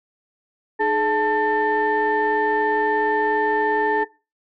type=tone cluster; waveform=sine; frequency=306.5 / 423.5 / 881 / 1792 Hz; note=D#4 / G#4 / A5 / A6; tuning=-26 / +34 / +2 / +31 cents; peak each=-29 / -20 / -20 / -23 dBFS; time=0.79-4.05 s; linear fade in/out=20 ms; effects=noise-tail reverb RT60 0.3 s tail -21 dB re dry + tanh soft clip ceiling -10 dBFS